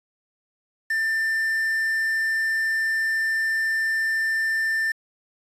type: tone with quantisation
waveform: triangle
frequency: 1787 Hz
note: A6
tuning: 26 cents sharp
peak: -19 dBFS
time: 0.9-4.92 s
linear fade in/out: 5 ms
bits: 7
effects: resampled to 32000 Hz